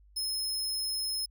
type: tone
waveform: sawtooth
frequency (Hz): 5170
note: E8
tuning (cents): -34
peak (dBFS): -28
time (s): 0.16-1.26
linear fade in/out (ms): 10
effects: added 50 Hz sine -56 dBFS peak until 1.3 s